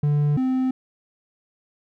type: tone pair in turn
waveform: triangle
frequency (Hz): 146.83 / 258.8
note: D3 / C4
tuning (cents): 0 / -19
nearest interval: minor seventh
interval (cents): 981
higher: second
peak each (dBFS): -15 / -17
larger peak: first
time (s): 0.03-0.37 / 0.37-0.71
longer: neither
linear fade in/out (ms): 5
effects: none